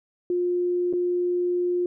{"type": "tone with dropouts", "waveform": "sine", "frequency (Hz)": 354.9, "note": "F4", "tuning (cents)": 28, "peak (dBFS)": -21, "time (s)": [0.3, 1.86], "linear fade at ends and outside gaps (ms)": 2, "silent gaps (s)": [0.928, 0.935], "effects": []}